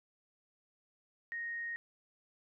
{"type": "tone", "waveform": "sine", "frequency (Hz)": 1864.7, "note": "A#6", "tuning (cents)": 0, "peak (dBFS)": -37, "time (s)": [1.32, 1.76], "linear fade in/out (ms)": 0, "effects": []}